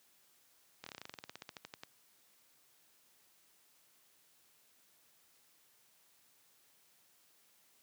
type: slowing click train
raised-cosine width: 0.2 ms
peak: -28 dBFS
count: 20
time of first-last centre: 0.84-1.835 s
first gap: 24 ms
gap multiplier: 1.08
effects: white hiss -69 dBFS RMS until 7.82 s + high-pass 100 Hz 12 dB/octave